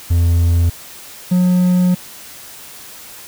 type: tone pair in turn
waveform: triangle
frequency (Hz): 85.2 / 180.53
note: F2 / F#3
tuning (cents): -42 / -42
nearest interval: octave + minor second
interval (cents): 1300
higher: second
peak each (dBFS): -8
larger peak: neither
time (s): 0.1-0.7 / 1.31-1.95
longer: second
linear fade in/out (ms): 10
effects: white hiss -36 dBFS RMS until 3.27 s